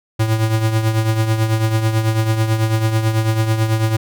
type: tone with tremolo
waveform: square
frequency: 110.7 Hz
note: A2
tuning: 11 cents sharp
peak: -12 dBFS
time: 0.19-3.97 s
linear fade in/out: 10 ms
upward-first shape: triangle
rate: 9.1 Hz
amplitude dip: 65%
effects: none